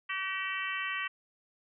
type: harmonic tone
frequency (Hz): 382.6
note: G4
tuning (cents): -42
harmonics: 3 / 4 / 5 / 6 / 7 / 8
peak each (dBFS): -39 / -41 / -36 / -41 / -39 / -43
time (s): 0.09-1.08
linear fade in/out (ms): 10
effects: none